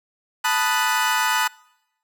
30% pulse chord, B dominant seventh, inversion third, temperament equal, 880 / 987.8 / 1244.5 / 1480 Hz, A5 / B5 / D#6 / F#6, 0 / 0 / 0 / 0 cents, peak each -21 / -22 / -23 / -21 dBFS, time 0.44-1.48 s, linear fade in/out 10 ms, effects noise-tail reverb RT60 0.9 s tail -25 dB re dry

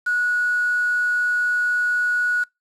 sine tone with quantisation, 1462 Hz, F#6, 21 cents flat, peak -18 dBFS, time 0.06-2.44 s, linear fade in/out 10 ms, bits 6, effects noise-tail reverb RT60 0.2 s tail -25 dB re dry + low-pass 8000 Hz 12 dB/octave

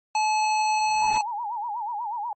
square tone, 860 Hz, A5, 40 cents flat, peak -21 dBFS, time 0.15-1.21 s, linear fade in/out 2 ms
pink noise with exponential growth, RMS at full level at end -35 dBFS, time 0.58-1.18 s, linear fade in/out 5 ms, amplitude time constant 130 ms
sine tone with vibrato, 890 Hz, A5, 20 cents sharp, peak -27 dBFS, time 1.02-2.33 s, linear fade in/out 2 ms, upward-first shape sine, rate 8.2 Hz, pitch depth 160 cents each way
effects low-pass 11000 Hz 12 dB/octave + MP3 32 kbps

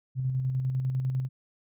sine tone with tremolo, 130.2 Hz, C3, 8 cents flat, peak -24 dBFS, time 0.15-1.29 s, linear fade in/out 50 ms, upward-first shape square, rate 10 Hz, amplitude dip 35%, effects none

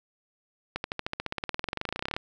accelerating click train, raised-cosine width 0.3 ms, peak -14 dBFS, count 30, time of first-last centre 0.76-2.165 s, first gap 81 ms, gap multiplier 0.96, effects none

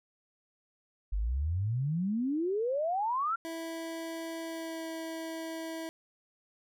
sine exponential sweep, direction up, 46.34 to 1395 Hz, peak -28 dBFS, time 1.12-3.36 s, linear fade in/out 10 ms
25% pulse tone with pitch glide, 328.4 to 325.2 Hz, E4 to E4, -6 to -23 cents, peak -33 dBFS, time 3.45-5.89 s, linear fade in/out 0 ms, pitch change -17 cents, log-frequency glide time 4.41-4.87 s
effects none

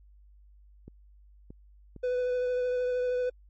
clicks, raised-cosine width 3 ms, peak -32 dBFS, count 3, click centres 0.88 / 1.505 / 1.963 s
triangle tone with vibrato, 498.1 Hz, B4, 15 cents sharp, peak -24 dBFS, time 2.03-3.3 s, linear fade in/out 10 ms, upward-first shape triangle, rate 13 Hz, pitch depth 17 cents each way
effects added 50 Hz sine -53 dBFS peak until 3.49 s + MP3 32 kbps

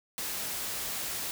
white noise, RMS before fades -35 dBFS, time 0.18-1.31 s, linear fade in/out 0 ms, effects none

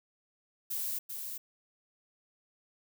violet noise with echo, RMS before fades -35 dBFS, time 0.7-0.99 s, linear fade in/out 10 ms, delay 390 ms, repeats 1, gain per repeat -5 dB, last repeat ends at 1.38 s, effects none

